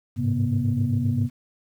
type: tone cluster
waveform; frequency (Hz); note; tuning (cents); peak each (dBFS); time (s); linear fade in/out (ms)
sine; 100.9 / 108.5 / 133 / 241.3; G#2 / A2 / C3 / B3; -49 / -24 / +29 / -40; -25; 0.16-1.3; 50
effects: tanh soft clip ceiling -12 dBFS + 9-bit